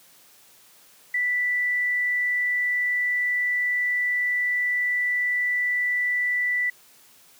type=tone; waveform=sine; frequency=1973 Hz; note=B6; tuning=2 cents flat; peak=-21 dBFS; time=1.14-6.7 s; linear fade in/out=5 ms; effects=white hiss -54 dBFS RMS until 7.39 s + high-pass 100 Hz 12 dB/octave